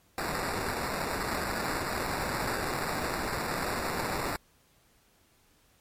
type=noise with sample-and-hold; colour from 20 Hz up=violet; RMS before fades=-32 dBFS; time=0.18-4.36 s; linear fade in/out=0 ms; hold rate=3150 Hz; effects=pink hiss -65 dBFS RMS until 5.8 s + MP3 64 kbps